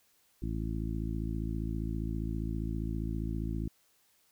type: harmonic tone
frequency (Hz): 55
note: A1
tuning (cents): 0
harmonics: 1 / 2 / 3 / 4 / 5 / 6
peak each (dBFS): -35 / -38 / -40 / -41 / -42 / -43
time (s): 0.42-3.68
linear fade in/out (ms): 5
effects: white hiss -69 dBFS RMS until 4.31 s